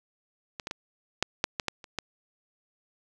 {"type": "clicks", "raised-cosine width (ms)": 0.2, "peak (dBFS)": [-18, -17, -16, -6, -6, -11, -10, -27, -13], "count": 9, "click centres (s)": [0.598, 0.671, 0.711, 1.226, 1.441, 1.598, 1.683, 1.842, 1.987], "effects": []}